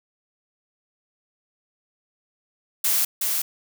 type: noise with echo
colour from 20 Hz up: blue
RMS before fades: -21 dBFS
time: 2.84-3.05 s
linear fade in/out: 5 ms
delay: 370 ms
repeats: 1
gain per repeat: -3 dB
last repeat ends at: 3.42 s
effects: none